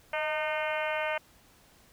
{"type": "harmonic tone with a mistuned harmonic", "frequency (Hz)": 305.1, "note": "D#4", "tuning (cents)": -34, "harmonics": [2, 3, 4, 5, 6, 7, 8, 9, 10], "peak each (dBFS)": [-32, -36, -40, -37, -41, -37, -40, -43, -45], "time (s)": [0.13, 1.18], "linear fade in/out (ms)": 5, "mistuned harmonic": 2, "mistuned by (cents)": 32, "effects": ["pink hiss -60 dBFS RMS until 1.92 s"]}